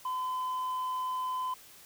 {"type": "tone", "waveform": "sine", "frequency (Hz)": 1018, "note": "C6", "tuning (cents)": -48, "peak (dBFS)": -28, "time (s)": [0.05, 1.54], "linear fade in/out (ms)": 5, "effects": ["tanh soft clip ceiling -30 dBFS", "white hiss -54 dBFS RMS until 1.85 s"]}